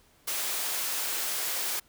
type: high-pass noise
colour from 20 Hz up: white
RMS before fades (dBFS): -31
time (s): 0.27-1.8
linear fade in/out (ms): 10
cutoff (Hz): 410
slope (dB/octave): 12
effects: pink hiss -62 dBFS RMS until 1.88 s